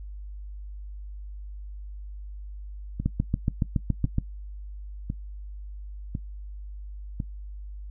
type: two click trains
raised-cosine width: 5 ms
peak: -11 / -17 dBFS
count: 9 / 5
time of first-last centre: 3.06-4.184 / 3-7.202 s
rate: 7.12 / 0.952 Hz
effects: noise-tail reverb RT60 0.1 s tail -18 dB re dry + added 50 Hz sine -36 dBFS peak until 7.9 s